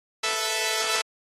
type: chord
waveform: 5% pulse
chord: A suspended second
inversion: none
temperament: equal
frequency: 440 / 493.9 / 659.3 Hz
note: A4 / B4 / E5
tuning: 0 / 0 / 0 cents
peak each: -16 / -21 / -17 dBFS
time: 0.23-1.02 s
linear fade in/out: 10 ms
effects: AAC 32 kbps